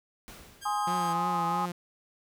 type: noise with exponential decay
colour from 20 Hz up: pink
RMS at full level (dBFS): -45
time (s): 0.28-1.3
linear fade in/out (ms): 0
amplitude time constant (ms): 220
type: tone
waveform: 10% pulse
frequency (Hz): 1607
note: G6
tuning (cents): +43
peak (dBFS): -32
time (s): 0.61-1.14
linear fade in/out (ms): 20
type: chord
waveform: sine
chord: Ab major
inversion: none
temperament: equal with one note detuned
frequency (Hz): 830.6 / 1046.5 / 1251.7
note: Ab5 / C6 / Eb6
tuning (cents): 0 / 0 / +10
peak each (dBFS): -29 / -34 / -32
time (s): 0.65-1.66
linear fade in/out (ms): 10
type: tone with vibrato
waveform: sawtooth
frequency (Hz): 174.61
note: F3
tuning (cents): 0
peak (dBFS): -29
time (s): 0.87-1.72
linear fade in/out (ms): 5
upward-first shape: triangle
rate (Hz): 3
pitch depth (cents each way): 63
effects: none

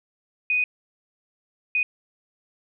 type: tone bursts at uneven times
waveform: sine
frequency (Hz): 2489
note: D#7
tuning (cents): 0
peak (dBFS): -19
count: 2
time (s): 0.5-0.64 / 1.75-1.83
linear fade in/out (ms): 2
effects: none

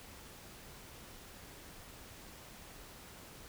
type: silence
effects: pink hiss -53 dBFS RMS until 3.48 s

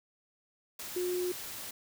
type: tone in noise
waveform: sine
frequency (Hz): 359.7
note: F#4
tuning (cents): -49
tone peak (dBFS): -30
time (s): 0.96-1.32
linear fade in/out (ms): 5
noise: white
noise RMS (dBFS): -42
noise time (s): 0.79-1.71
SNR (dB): +9
effects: none

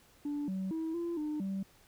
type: tone with pitch steps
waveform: sine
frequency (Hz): 291.1 / 189.8 / 322.4 / 341.2 / 302.3 / 193.8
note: D4 / F#3 / E4 / F4 / D#4 / G3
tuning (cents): -15 / +44 / -38 / -40 / -50 / -20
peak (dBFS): -31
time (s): 0.25-1.63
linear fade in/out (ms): 5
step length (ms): 230
effects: tanh soft clip ceiling -31 dBFS + pink hiss -63 dBFS RMS until 1.87 s

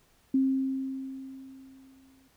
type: tone with exponential decay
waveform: sine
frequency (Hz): 266.2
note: C4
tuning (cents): +30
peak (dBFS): -20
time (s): 0.34-2.28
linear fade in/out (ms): 5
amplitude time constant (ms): 420
effects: pink hiss -65 dBFS RMS until 2.36 s

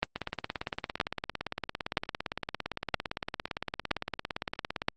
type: two click trains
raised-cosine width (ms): 0.3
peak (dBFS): -16 / -9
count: 83 / 6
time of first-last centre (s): 0.16-4.819 / 0.03-4.884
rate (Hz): 17.6 / 1.03
effects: Opus 24 kbps

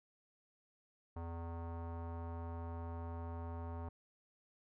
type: tone with low-pass filter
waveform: square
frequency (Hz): 83.9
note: E2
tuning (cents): +31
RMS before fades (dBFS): -44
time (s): 1.16-3.89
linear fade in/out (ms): 5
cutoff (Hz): 970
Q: 2.5
effects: none

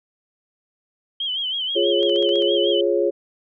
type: tone with vibrato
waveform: sine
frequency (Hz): 3133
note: G7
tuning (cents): -2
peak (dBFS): -22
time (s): 1.2-2.81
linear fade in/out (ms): 5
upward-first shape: sine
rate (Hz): 6.2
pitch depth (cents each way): 90
type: chord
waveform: sine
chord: Db major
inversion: first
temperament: equal with one note detuned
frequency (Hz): 349.2 / 415.3 / 549.9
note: F4 / Ab4 / Db5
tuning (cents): 0 / 0 / -14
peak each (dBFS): -21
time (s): 1.75-3.11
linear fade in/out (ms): 20
type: click train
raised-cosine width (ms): 0.2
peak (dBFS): -23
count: 7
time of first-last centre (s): 2.03-2.422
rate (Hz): 15.3
effects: none

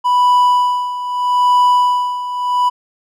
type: tone with tremolo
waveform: triangle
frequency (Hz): 987.8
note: B5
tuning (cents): 0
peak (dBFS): -6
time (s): 0.04-2.7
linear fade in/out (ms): 20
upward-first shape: sine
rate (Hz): 0.79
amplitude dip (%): 75
effects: none

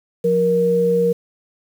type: tone pair together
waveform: sine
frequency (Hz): 177.39 / 470.7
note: F3 / A#4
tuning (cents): +27 / +17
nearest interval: octave + perfect fourth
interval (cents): 1690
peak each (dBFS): -21 / -14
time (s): 0.24-1.13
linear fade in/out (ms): 10
effects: 7-bit

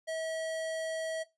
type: tone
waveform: square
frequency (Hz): 644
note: E5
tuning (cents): -41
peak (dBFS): -34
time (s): 0.07-1.24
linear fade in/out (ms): 20
effects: noise-tail reverb RT60 0.2 s tail -17 dB re dry + resampled to 24000 Hz

